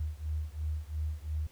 sine beating tone pair, 75.6 / 78.5 Hz, D#2 / D#2, -49 / +16 cents, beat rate 2.9 Hz, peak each -35 / -36 dBFS, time 0-1.47 s, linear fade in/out 5 ms, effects pink hiss -61 dBFS RMS until 1.51 s

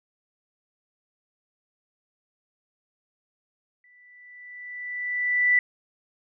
sine tone with exponential growth, 1975.5 Hz, B6, in tune, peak -15 dBFS, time 3.84-5.59 s, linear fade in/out 2 ms, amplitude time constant 380 ms, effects none

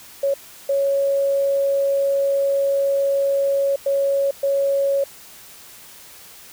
sine tone bursts at uneven times, 554.4 Hz, C#5, in tune, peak -16 dBFS, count 4, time 0.23-0.34 / 0.69-3.76 / 3.86-4.31 / 4.43-5.04 s, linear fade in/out 5 ms, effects white hiss -43 dBFS RMS until 6.52 s

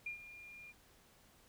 sine tone with ADSR envelope, 2409 Hz, D7, 43 cents sharp, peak -38 dBFS, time 0.06-0.73 s, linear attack 5 ms, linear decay 110 ms, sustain -13 dB, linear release 30 ms, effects pink hiss -66 dBFS RMS until 1.48 s

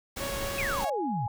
pink noise, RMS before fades -35 dBFS, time 0.16-0.85 s, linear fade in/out 10 ms
sawtooth tone with vibrato, 554.4 Hz, C#5, in tune, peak -30 dBFS, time 0.2-0.9 s, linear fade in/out 5 ms, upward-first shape triangle, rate 4.2 Hz, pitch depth 11 cents each way
sine exponential sweep, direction down, 2637 to 105.8 Hz, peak -29 dBFS, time 0.58-1.27 s, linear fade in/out 5 ms
sine tone, 830.6 Hz, G#5, in tune, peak -31 dBFS, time 0.81-1.28 s, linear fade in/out 2 ms
effects none

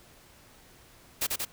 white noise with echo, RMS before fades -28 dBFS, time 1.21-1.27 s, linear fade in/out 10 ms, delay 91 ms, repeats 2, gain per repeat -2 dB, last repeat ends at 1.452 s, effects pink hiss -56 dBFS RMS until 1.52 s

